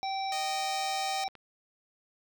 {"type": "harmonic tone", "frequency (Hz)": 776, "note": "G5", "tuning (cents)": -18, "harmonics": [1, 3, 5, 7], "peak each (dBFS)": [-31, -42, -42, -42], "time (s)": [0.03, 1.28], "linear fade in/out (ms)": 0}
{"type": "tone", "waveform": "5% pulse", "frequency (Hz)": 619, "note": "D#5", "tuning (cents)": -9, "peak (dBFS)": -24, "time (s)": [0.32, 1.24], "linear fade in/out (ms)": 2}
{"type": "clicks", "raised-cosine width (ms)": 0.3, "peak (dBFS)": [-39, -33], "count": 2, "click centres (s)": [1.287, 1.353]}
{"effects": []}